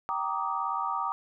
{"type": "chord", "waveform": "sine", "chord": "Eb major seventh", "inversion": "first", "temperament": "just", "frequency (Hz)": [777.8, 933.4, 1166.7, 1244.5], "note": ["G5", "Bb5", "D6", "Eb6"], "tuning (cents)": [-14, 2, -12, 0], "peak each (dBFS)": [-35, -33, -32, -34], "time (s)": [0.09, 1.12], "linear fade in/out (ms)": 0, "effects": []}